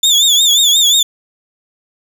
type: tone with vibrato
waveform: 30% pulse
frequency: 3520 Hz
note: A7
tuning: in tune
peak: -5 dBFS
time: 0.03-1.03 s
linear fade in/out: 5 ms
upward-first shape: triangle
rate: 5.6 Hz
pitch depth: 120 cents each way
effects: none